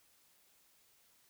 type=silence; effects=white hiss -69 dBFS RMS until 1.29 s